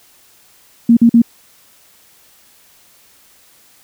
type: tone bursts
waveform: sine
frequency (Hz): 233.1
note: A#3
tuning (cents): 0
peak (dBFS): -4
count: 3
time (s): 0.89-1.219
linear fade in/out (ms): 5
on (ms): 79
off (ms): 46
effects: white hiss -49 dBFS RMS until 3.83 s